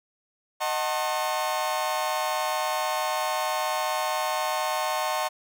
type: chord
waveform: 40% pulse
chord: D# diminished seventh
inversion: none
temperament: just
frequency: 622.3 / 746.7 / 896 / 1075.3 Hz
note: D#5 / F#5 / A5 / C6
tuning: 0 / +16 / +31 / +47 cents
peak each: -30 dBFS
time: 0.6-5.29 s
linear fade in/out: 20 ms
effects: none